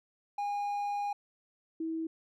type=tone pair in turn; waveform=triangle / sine; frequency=816 / 323.8 Hz; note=G#5 / E4; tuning=-31 / -31 cents; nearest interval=octave + major third; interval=1600 cents; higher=first; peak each=-29 / -32 dBFS; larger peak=first; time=0.38-1.13 / 1.8-2.07 s; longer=first; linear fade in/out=5 ms; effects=none